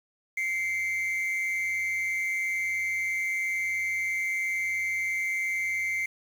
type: tone pair together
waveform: triangle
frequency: 2093 / 2284 Hz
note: C7 / D7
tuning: 0 / -49 cents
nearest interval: major second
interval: 151 cents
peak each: -25 / -32 dBFS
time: 0.37-6.06 s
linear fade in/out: 5 ms
effects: tanh soft clip ceiling -19 dBFS + 8-bit